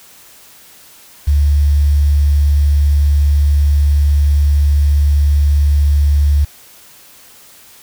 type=tone with quantisation; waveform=sine; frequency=72.4 Hz; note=D2; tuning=24 cents flat; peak=-8 dBFS; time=1.27-6.45 s; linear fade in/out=10 ms; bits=6; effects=white hiss -42 dBFS RMS until 7.82 s